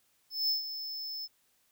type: tone with ADSR envelope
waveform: square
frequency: 5250 Hz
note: E8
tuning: 8 cents flat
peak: -26 dBFS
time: 0.3-1.28 s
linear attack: 190 ms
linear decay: 130 ms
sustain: -11 dB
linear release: 35 ms
effects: white hiss -71 dBFS RMS until 1.71 s